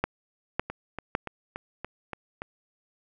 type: two click trains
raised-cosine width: 0.5 ms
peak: -9 / -19 dBFS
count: 3 / 7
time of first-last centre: 0.04-1.151 / 0.7-2.419 s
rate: 1.8 / 3.49 Hz
effects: none